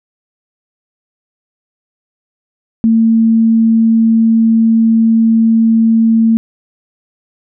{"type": "tone", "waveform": "sine", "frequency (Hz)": 225.6, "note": "A3", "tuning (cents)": 44, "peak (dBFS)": -6, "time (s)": [2.84, 6.37], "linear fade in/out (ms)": 0, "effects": []}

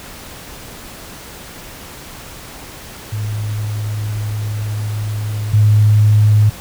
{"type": "tone pair in turn", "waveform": "sine", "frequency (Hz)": [105.9, 105.9], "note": ["G#2", "G#2"], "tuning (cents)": [34, 34], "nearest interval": "unison", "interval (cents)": 0, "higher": "neither", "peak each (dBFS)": [-18, -7], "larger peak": "second", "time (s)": [[3.12, 5.53], [5.53, 6.5]], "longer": "first", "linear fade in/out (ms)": 10, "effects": ["pink hiss -34 dBFS RMS until 6.6 s"]}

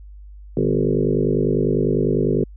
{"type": "tone with frequency modulation", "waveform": "sine", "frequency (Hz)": 200, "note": "G3", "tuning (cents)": 35, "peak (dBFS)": -14, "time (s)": [0.57, 2.44], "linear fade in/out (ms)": 2, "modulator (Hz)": 50, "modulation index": 5.1, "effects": ["added 50 Hz sine -37 dBFS peak until 2.56 s"]}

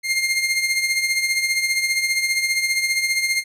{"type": "tone with tremolo", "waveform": "sawtooth", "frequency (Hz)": 2117, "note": "C7", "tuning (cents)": 20, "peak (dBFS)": -12, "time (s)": [0.03, 3.44], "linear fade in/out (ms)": 50, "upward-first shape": "triangle", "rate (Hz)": 15, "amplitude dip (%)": 65, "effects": ["low-pass 12000 Hz 12 dB/octave"]}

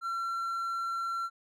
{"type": "tone", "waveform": "triangle", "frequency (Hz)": 1359, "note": "F6", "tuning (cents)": -48, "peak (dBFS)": -29, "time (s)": [0.01, 1.3], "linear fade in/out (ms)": 50, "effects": []}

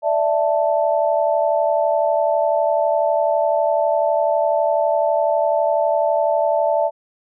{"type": "chord", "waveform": "sine", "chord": "D suspended second", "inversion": "none", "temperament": "equal", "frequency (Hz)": [587.3, 659.3, 880], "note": ["D5", "E5", "A5"], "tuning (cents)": [0, 0, 0], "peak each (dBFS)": [-19, -18, -22], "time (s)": [0.02, 6.91], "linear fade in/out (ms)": 50, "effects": []}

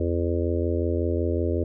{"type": "harmonic tone", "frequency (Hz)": 85.4, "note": "F2", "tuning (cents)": -38, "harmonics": [1, 3, 4, 5, 6, 7], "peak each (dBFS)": [-25, -31, -28, -30, -32, -34], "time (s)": [0, 1.64], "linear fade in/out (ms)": 5, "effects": []}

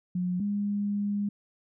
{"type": "tone pair in turn", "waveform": "sine", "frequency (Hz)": [180, 203.9], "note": ["F#3", "G#3"], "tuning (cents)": [-47, -32], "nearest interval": "major second", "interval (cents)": 215, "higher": "second", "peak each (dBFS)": -26, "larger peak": "neither", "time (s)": [[0.15, 0.4], [0.4, 1.29]], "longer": "second", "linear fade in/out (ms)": 5, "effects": []}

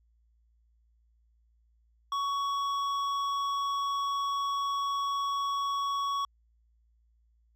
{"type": "tone with hard clipping", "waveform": "sine", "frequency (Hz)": 1119, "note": "C#6", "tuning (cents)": 16, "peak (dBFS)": -30, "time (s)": [2.12, 6.25], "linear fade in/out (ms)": 2, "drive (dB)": 9, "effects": ["added 57 Hz sine -64 dBFS peak until 7.55 s"]}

